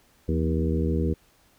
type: harmonic tone with a mistuned harmonic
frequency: 79.3 Hz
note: D#2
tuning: 33 cents sharp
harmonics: 1 / 2 / 3 / 4 / 5 / 6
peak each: -25 / -28 / -30 / -31 / -32 / -33 dBFS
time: 0.28-1.14 s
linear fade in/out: 10 ms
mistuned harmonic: 2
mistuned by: +76 cents
effects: pink hiss -61 dBFS RMS until 1.58 s